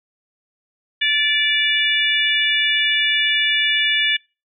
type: harmonic tone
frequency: 582 Hz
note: D5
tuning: 16 cents flat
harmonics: 3 / 4 / 5 / 6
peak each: -21 / -21 / -21 / -21 dBFS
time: 1.01-4.17 s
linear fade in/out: 10 ms
effects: noise-tail reverb RT60 0.3 s tail -26 dB re dry